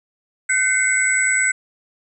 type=tone cluster; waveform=sine; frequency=1519 / 2058 / 2168 / 7890 Hz; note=F#6 / C7 / C#7 / B8; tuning=+45 / -29 / -39 / -3 cents; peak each=-20 / -21 / -23 / -20 dBFS; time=0.49-1.52 s; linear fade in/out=10 ms; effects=none